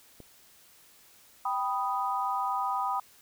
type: click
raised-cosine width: 2 ms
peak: -33 dBFS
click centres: 0.203 s
type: chord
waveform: sine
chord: G augmented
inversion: none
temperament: equal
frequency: 784 / 987.8 / 1244.5 Hz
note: G5 / B5 / D#6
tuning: 0 / 0 / 0 cents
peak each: -32 / -31 / -32 dBFS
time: 1.45-3 s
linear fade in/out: 5 ms
effects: white hiss -58 dBFS RMS until 3.21 s